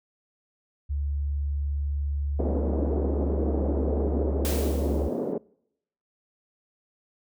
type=tone; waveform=sine; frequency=71.5 Hz; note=D2; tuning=46 cents flat; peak=-25 dBFS; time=0.89-5.09 s; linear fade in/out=20 ms
type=band-pass noise; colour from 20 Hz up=white; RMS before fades=-29 dBFS; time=2.39-5.38 s; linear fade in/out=5 ms; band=190 to 500 Hz; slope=24 dB/octave
type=noise with exponential decay; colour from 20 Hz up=white; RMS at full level=-31 dBFS; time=4.45-5.33 s; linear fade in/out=0 ms; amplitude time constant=190 ms
effects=noise-tail reverb RT60 0.8 s tail -26 dB re dry